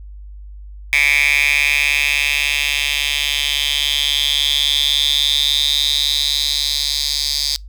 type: tone with high-pass filter sweep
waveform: 10% pulse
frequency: 143.6 Hz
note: D3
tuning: 39 cents flat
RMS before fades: -17 dBFS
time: 0.93-7.56 s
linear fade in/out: 0 ms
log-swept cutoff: 2300 to 4500 Hz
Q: 7.6
effects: noise-tail reverb RT60 0.2 s tail -25 dB re dry + added 50 Hz sine -32 dBFS peak until 7.68 s